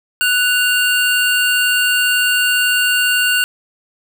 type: tone pair together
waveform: square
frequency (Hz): 1480 / 2794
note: F#6 / F7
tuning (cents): 0 / 0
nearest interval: major seventh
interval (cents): 1100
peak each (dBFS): -16 / -16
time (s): 0.21-3.44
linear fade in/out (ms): 0
effects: none